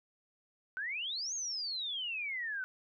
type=exponential two-way sweep; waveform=sine; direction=up then down; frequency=1480 to 6645 to 1480 Hz; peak=-35 dBFS; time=0.77-2.64 s; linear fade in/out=0 ms; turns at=1.34 s; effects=none